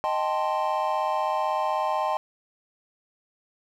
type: chord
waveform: triangle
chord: A half-diminished seventh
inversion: second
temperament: equal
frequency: 622.3 / 784 / 880 / 1046.5 Hz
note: Eb5 / G5 / A5 / C6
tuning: 0 / 0 / 0 / 0 cents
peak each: -27 dBFS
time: 0.04-2.17 s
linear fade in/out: 0 ms
effects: none